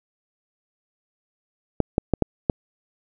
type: clicks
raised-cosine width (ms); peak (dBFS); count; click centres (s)
2; -4; 5; 1.803 / 1.981 / 2.137 / 2.223 / 2.498
effects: none